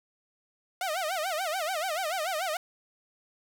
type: tone with vibrato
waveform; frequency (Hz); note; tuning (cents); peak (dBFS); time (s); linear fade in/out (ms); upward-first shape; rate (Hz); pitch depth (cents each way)
sawtooth; 686; F5; -31; -25; 0.81-2.57; 2; sine; 6.9; 220
effects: none